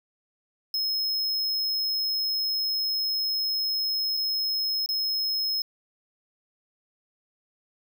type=tone with dropouts; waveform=square; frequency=5160 Hz; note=E8; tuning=38 cents flat; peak=-25 dBFS; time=0.74-5.62 s; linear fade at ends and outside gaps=2 ms; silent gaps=4.169-4.172 / 4.861-4.889 s; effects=none